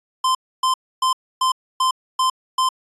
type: tone bursts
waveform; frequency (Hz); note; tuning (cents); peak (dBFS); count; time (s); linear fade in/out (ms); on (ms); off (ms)
square; 1037; C6; -16; -16; 7; 0.24-2.69; 5; 110; 280
effects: resampled to 24000 Hz